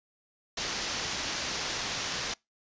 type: low-pass noise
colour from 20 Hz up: white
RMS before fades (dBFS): -34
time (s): 0.57-2.34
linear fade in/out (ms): 5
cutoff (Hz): 6500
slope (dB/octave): 48
effects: noise-tail reverb RT60 0.2 s tail -25 dB re dry + resampled to 16000 Hz